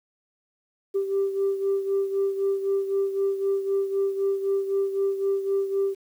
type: beating tone pair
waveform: sine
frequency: 392 / 395.9 Hz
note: G4 / G4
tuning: 0 / +17 cents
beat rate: 3.9 Hz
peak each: -22 / -28 dBFS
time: 0.94-5.95 s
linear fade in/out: 20 ms
effects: tanh soft clip ceiling -17 dBFS + 9-bit